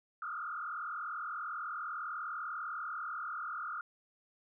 sine tone with frequency modulation, 1318.5 Hz, E6, in tune, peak -37 dBFS, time 0.22-3.81 s, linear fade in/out 2 ms, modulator 40.2 Hz, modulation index 3, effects none

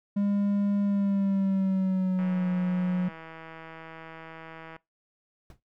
triangle tone with pitch glide, 202.1 to 181.09 Hz, G#3 to F#3, -47 to -37 cents, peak -21 dBFS, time 0.16-3.09 s, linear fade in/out 10 ms, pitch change -190 cents, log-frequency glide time 0.83-2.49 s
click train, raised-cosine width 0.5 ms, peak -29 dBFS, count 418, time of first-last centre 2.19-4.764 s, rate 162 Hz
brown noise with exponential decay, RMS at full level -40 dBFS, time 5.5-5.6 s, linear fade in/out 2 ms, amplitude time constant 21 ms
effects noise-tail reverb RT60 0.2 s tail -22 dB re dry

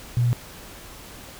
sine tone, 120.7 Hz, B2, 39 cents flat, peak -17 dBFS, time 0.17-0.33 s, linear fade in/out 0 ms, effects pink hiss -42 dBFS RMS until 1.39 s

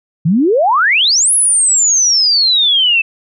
sine exponential two-way sweep, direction up then down, 148.4 to 10840 to 2604 Hz, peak -8 dBFS, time 0.25-3.02 s, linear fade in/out 10 ms, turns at 1.33 s, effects none

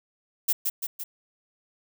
violet noise with echo, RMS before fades -22 dBFS, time 0.48-0.53 s, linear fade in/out 10 ms, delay 170 ms, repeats 3, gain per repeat -4 dB, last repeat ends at 1.04 s, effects none

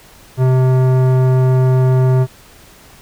sine tone with tanh clipping, 129.1 Hz, C3, 23 cents flat, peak -11 dBFS, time 0.37-2.27 s, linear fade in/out 50 ms, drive 16 dB, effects pink hiss -43 dBFS RMS until 3.01 s

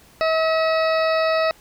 harmonic tone, 642 Hz, E5, 46 cents flat, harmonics 1 / 2 / 3 / 4 / 6 / 7 / 8, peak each -18 / -24 / -28 / -30 / -34 / -35 / -36 dBFS, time 0.21-1.51 s, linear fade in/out 0 ms, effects pink hiss -51 dBFS RMS until 1.6 s

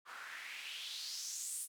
white noise with band-pass filter sweep, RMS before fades -45 dBFS, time 0.05-1.68 s, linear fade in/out 50 ms, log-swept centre 1200 to 10000 Hz, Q 3.4, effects none

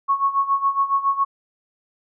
sine tone with tremolo, 1103 Hz, C#6, 9 cents flat, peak -14 dBFS, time 0.08-1.25 s, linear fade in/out 20 ms, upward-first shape sine, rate 7.2 Hz, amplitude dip 80%, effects none

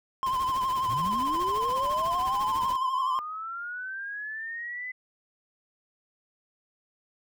triangle tone with vibrato, 1039 Hz, C6, 12 cents flat, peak -23 dBFS, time 0.23-3.19 s, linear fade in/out 0 ms, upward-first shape sine, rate 12 Hz, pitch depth 55 cents each way
pink noise with tremolo, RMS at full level -39 dBFS, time 0.26-2.76 s, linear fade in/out 2 ms, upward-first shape triangle, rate 14 Hz, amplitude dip 80%
sine linear sweep, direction up, 98.5 to 2026 Hz, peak -33 dBFS, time 0.88-4.92 s, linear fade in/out 10 ms
effects none

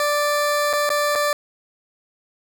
20% pulse tone with dropouts, 587.3 Hz, D5, in tune, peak -13 dBFS, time 0-1.33 s, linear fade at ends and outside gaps 1 ms, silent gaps 0.73-0.734 / 0.892-0.902 / 1.153-1.157 s, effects none

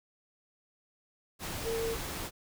sine tone in noise, 455.3 Hz, A#4, 41 cents flat, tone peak -31 dBFS, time 1.63-1.97 s, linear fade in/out 50 ms, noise pink, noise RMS -38 dBFS, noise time 1.39-2.31 s, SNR +4 dB, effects none

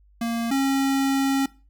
square tone pair in turn, 231.8 / 272 Hz, A#3 / C#4, -10 / -33 cents, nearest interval minor third, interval 277 cents, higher second, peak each -24 / -20 dBFS, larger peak second, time 0.21-0.51 / 0.51-1.46 s, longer second, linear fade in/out 5 ms, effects noise-tail reverb RT60 0.3 s tail -20 dB re dry + added 50 Hz sine -53 dBFS peak until 1.69 s

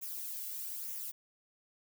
violet noise with flanger, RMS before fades -41 dBFS, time 0.01-1.12 s, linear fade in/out 20 ms, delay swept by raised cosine 0.22 to 1.62 ms, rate 1.1 Hz, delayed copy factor -0.55, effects none

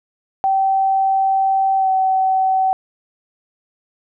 sine tone with pitch glide, 773 to 760.6 Hz, G5 to F#5, -24 to +48 cents, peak -13 dBFS, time 0.44-2.73 s, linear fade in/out 0 ms, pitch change -28 cents, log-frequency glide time 1.77-1.89 s, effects none

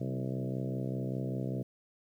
harmonic tone with a mistuned harmonic, 65.1 Hz, C2, 8 cents flat, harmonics 2 / 3 / 4 / 5 / 6 / 7 / 8 / 9 / 10, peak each -35 / -39 / -41 / -43 / -45 / -46 / -47 / -48 / -49 dBFS, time 0-1.63 s, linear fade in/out 10 ms, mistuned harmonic 3, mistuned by -31 cents, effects 11-bit

